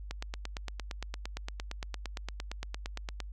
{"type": "click train", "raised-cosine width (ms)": 0.2, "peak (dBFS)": -20, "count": 28, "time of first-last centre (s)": [0.11, 3.203], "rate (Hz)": 8.73, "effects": ["added 50 Hz sine -40 dBFS peak until 3.32 s"]}